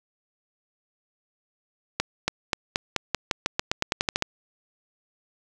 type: accelerating click train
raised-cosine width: 0.2 ms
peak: -5 dBFS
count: 16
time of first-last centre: 2-4.224 s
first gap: 280 ms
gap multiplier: 0.9
effects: none